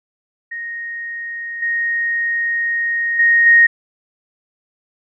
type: tone with level steps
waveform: sine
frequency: 1864.7 Hz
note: A#6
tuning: in tune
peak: -24 / -16 / -9 / -6 dBFS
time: 0.51-3.67 s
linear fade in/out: 10 ms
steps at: 1.62 / 3.19 / 3.46 s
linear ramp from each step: 5 ms
effects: none